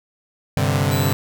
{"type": "chord", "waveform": "sawtooth", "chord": "G suspended fourth", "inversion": "none", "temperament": "equal", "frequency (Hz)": [98, 130.81, 146.83], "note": ["G2", "C3", "D3"], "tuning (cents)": [0, 0, 0], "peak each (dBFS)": -17, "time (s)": [0.57, 1.13], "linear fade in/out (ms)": 0}
{"type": "tone", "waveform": "10% pulse", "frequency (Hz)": 3961, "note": "B7", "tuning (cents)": 4, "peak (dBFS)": -21, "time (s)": [0.91, 1.13], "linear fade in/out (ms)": 5}
{"effects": []}